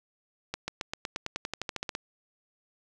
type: accelerating click train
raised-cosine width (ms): 0.2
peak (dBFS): -15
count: 16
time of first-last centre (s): 0.54-1.951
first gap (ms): 140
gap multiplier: 0.94
effects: none